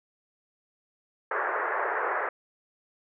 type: band-pass noise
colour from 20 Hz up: white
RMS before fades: -29 dBFS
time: 1.31-2.29 s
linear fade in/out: 5 ms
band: 390 to 1800 Hz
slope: 48 dB/octave
effects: none